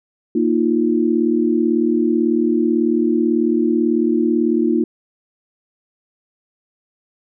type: chord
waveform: sine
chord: Bb suspended fourth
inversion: none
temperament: equal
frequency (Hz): 233.1 / 311.1 / 349.2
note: Bb3 / Eb4 / F4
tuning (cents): 0 / 0 / 0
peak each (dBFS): -18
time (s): 0.35-4.84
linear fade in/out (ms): 5
effects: none